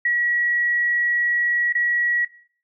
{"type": "tone with dropouts", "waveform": "sine", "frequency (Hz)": 1921, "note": "B6", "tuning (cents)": -48, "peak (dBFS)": -17, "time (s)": [0.05, 2.25], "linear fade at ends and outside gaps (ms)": 5, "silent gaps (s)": [1.726, 1.75], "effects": ["noise-tail reverb RT60 0.5 s tail -18 dB re dry"]}